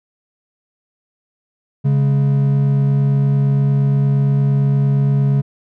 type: tone pair together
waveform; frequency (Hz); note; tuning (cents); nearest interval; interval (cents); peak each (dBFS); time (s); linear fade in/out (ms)
triangle; 139.02 / 207.7; C#3 / G#3; +5 / 0; perfect fifth; 695; -10 / -21; 1.84-5.42; 20
effects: none